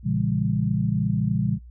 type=chord; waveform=sine; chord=A# diminished seventh; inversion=none; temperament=just; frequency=116.54 / 139.85 / 167.82 / 201.4 Hz; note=A#2 / C#3 / E3 / G3; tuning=0 / +16 / +31 / +47 cents; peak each=-26 dBFS; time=0.03-1.59 s; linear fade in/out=50 ms; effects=noise-tail reverb RT60 0.1 s tail -20 dB re dry + added 60 Hz sine -41 dBFS peak until 1.7 s